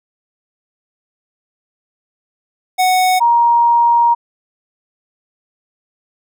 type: tone pair in turn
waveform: square / sine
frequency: 740 / 941.8 Hz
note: F#5 / A#5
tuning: 0 / +18 cents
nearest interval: major third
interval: 418 cents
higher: second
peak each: -11 / -8 dBFS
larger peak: second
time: 2.78-3.2 / 3.2-4.15 s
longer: second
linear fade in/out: 20 ms
effects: none

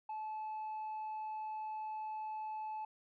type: tone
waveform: sine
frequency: 865 Hz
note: A5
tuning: 30 cents flat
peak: -37 dBFS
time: 0.09-2.85 s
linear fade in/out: 5 ms
effects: tanh soft clip ceiling -38 dBFS

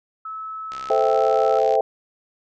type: tone with pitch glide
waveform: sine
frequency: 1300 to 1316.6 Hz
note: E6 to E6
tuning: -24 to -3 cents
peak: -29 dBFS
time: 0.25-1.59 s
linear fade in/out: 5 ms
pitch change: +21 cents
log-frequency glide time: 0.87-1.11 s
type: click train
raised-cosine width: 0.2 ms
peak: -20 dBFS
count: 69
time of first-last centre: 0.72-1.753 s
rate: 65.8 Hz
type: chord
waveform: sine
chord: A minor seventh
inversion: none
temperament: equal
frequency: 440 / 523.3 / 659.3 / 784 Hz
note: A4 / C5 / E5 / G5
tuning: 0 / 0 / 0 / 0 cents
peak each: -21 dBFS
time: 0.9-1.81 s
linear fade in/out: 2 ms
effects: none

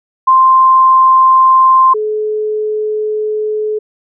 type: tone pair in turn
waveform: sine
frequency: 1046.5 / 427.7 Hz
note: C6 / A4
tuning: 0 / -49 cents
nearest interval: octave + minor third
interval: 1549 cents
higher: first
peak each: -4 / -13 dBFS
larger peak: first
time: 0.27-1.94 / 1.94-3.79 s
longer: second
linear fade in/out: 10 ms
effects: none

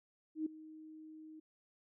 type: tone with ADSR envelope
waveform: sine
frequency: 313 Hz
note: D#4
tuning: 10 cents sharp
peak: -32 dBFS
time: 0.35-1.4 s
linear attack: 110 ms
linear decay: 6 ms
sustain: -18 dB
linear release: 8 ms
effects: none

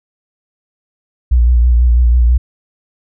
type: tone with vibrato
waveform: sine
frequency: 60.1 Hz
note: B1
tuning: 46 cents flat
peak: -6 dBFS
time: 1.31-2.38 s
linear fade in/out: 10 ms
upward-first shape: sine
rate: 6.1 Hz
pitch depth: 54 cents each way
effects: none

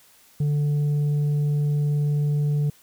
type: tone with tanh clipping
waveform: triangle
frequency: 146.83 Hz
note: D3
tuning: in tune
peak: -20 dBFS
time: 0.4-2.7 s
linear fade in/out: 5 ms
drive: 8 dB
effects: white hiss -55 dBFS RMS until 2.82 s

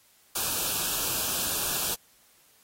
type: band-stop noise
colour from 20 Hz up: white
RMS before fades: -29 dBFS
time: 0.35-1.95 s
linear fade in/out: 10 ms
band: 1700 to 2400 Hz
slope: 96 dB/octave
effects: white hiss -61 dBFS RMS until 2.63 s + AAC 48 kbps

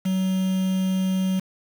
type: tone with quantisation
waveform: triangle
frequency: 188 Hz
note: F#3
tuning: 28 cents sharp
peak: -18 dBFS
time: 0.05-1.4 s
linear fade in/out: 10 ms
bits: 6
effects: none

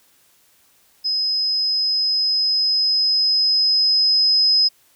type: tone with level ramp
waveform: sine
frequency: 5070 Hz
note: D#8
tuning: 32 cents sharp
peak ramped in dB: -18 to -12 dBFS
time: 1.04-4.69 s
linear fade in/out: 20 ms
effects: white hiss -57 dBFS RMS until 4.95 s

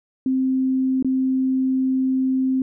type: tone with dropouts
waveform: sine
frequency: 261.6 Hz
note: C4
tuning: in tune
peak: -17 dBFS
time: 0.26-2.62 s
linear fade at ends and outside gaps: 2 ms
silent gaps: 1.026-1.046 s
effects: none

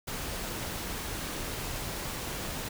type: noise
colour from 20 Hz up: pink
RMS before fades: -36 dBFS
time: 0.07-2.69 s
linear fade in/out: 10 ms
effects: none

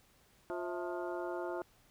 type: harmonic tone with a mistuned harmonic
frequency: 176.6 Hz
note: F3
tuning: 20 cents sharp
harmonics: 2 / 3 / 4 / 5 / 6 / 7 / 8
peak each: -39 / -45 / -42 / -46 / -51 / -52 / -49 dBFS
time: 0.5-1.62 s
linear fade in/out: 0 ms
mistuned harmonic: 4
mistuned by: -120 cents
effects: pink hiss -67 dBFS RMS until 1.9 s

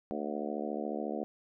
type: harmonic tone with a mistuned harmonic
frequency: 74.1 Hz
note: D2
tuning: 16 cents sharp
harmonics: 3 / 4 / 5 / 6 / 7 / 8 / 9 / 10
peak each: -39 / -40 / -41 / -42 / -42 / -43 / -44 / -44 dBFS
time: 0.11-1.24 s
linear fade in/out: 0 ms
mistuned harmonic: 10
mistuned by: -19 cents
effects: none

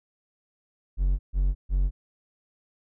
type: tone bursts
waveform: triangle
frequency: 46.25 Hz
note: F#1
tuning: in tune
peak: -18 dBFS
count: 3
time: 0.97-1.91 s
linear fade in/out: 50 ms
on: 220 ms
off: 140 ms
effects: none

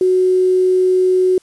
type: tone with quantisation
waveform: sine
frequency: 369.7 Hz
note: F#4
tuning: 1 cent flat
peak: -10 dBFS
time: 0.01-1.38 s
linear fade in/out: 2 ms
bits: 6
effects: white hiss -55 dBFS RMS until 1.42 s + resampled to 24000 Hz

